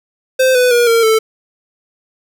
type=tone with pitch steps; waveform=square; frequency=519 / 498.4 / 478.7 / 459.7 / 441.5 Hz; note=C5 / B4 / A#4 / A#4 / A4; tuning=-14 / +16 / +46 / -24 / +6 cents; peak=-9 dBFS; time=0.39-1.19 s; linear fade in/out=10 ms; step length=160 ms; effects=none